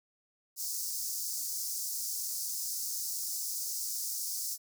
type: high-pass noise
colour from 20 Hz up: pink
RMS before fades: -36 dBFS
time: 0.56-4.58 s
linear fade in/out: 50 ms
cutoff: 5000 Hz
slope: 48 dB/octave
effects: none